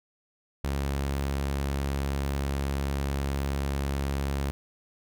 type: tone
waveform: sawtooth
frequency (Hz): 69.3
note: C#2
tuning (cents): 0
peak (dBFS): -23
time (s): 0.64-4.51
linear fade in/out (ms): 0
effects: none